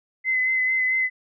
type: tone with vibrato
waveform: sine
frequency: 2040 Hz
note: C7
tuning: 44 cents flat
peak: -19 dBFS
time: 0.24-1.1 s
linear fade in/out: 50 ms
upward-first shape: sine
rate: 4.5 Hz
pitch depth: 21 cents each way
effects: none